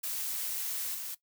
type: noise with level steps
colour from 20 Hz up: blue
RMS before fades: -35 / -39 dBFS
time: 0.03-1.15 s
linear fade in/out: 10 ms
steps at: 0.94 s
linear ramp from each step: 10 ms
effects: noise-tail reverb RT60 0.1 s tail -17 dB re dry